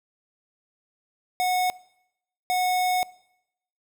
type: tone bursts at uneven times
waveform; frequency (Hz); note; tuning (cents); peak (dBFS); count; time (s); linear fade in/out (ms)
square; 732; F#5; -19; -22; 2; 1.4-1.7 / 2.5-3.03; 0
effects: noise-tail reverb RT60 0.8 s tail -21 dB re dry

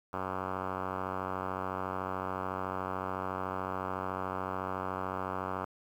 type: tone with low-pass filter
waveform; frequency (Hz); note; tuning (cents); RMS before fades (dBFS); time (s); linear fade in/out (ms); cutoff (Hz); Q
5% pulse; 93.8; F#2; +24; -36; 0.13-5.65; 5; 1300; 2.6
effects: 10-bit

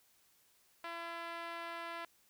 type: tone with band-pass filter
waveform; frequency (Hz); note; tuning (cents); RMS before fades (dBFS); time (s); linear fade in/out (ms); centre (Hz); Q
5% pulse; 337.3; E4; +40; -44; 0.84-2.05; 2; 950; 0.91
effects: white hiss -70 dBFS RMS until 2.29 s

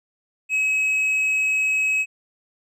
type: tone with tanh clipping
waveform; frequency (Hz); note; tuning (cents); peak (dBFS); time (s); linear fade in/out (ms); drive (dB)
sine; 2558; D#7; +47; -19; 0.49-2.06; 50; 4
effects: none

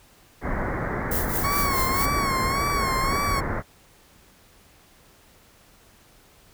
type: low-pass noise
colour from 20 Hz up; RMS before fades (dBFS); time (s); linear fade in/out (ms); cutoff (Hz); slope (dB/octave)
pink; -27; 0.41-3.63; 50; 2100; 96
type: noise with tremolo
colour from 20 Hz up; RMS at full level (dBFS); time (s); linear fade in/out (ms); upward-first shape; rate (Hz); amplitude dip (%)
violet; -26; 1.11-2.06; 5; triangle; 4.7; 80
type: tone with vibrato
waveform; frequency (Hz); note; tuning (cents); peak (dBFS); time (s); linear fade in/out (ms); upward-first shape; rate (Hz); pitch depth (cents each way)
35% pulse; 1100; C#6; -14; -22; 1.43-3.41; 20; sine; 1.8; 79
effects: pink hiss -55 dBFS RMS until 6.53 s

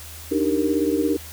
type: chord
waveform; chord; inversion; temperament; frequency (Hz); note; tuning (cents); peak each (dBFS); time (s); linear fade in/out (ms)
sine; Eb major seventh; third; equal; 293.7 / 311.1 / 392 / 466.2; D4 / Eb4 / G4 / Bb4; 0 / 0 / 0 / 0; -23 / -23 / -25 / -25; 0.31-1.17; 10
effects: added 79 Hz sine -40 dBFS peak until 1.32 s + white hiss -40 dBFS RMS until 1.32 s

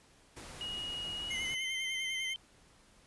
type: noise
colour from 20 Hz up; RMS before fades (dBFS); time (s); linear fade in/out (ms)
pink; -48; 0.36-1.55; 10
type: tone with pitch glide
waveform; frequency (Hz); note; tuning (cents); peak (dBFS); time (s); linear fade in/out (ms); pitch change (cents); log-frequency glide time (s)
sine; 2888 to 3095; F#7 to G7; -43 to -23; -37; 0.61-2.36; 0; +120; 1.2-1.71
type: tone with vibrato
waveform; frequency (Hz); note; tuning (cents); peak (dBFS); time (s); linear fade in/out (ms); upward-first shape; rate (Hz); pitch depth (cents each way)
square; 2093; C7; 0; -37; 1.3-2.34; 10; triangle; 10; 50
effects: pink hiss -63 dBFS RMS until 3.06 s + resampled to 24000 Hz

